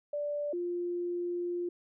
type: tone pair in turn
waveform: sine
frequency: 585 / 350.5 Hz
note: D5 / F4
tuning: -7 / +6 cents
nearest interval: major sixth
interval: 887 cents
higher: first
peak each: -31 / -31 dBFS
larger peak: neither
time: 0.13-0.53 / 0.53-1.69 s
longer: second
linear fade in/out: 5 ms
effects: none